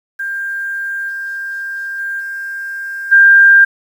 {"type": "tone with level steps", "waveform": "sine", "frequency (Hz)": 1594, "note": "G6", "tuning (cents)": 28, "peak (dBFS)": [-18, -20, -18, -21, -3], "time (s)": [0.19, 3.65], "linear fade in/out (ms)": 10, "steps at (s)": [1.08, 1.98, 2.19, 3.11], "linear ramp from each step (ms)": 20, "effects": ["7-bit"]}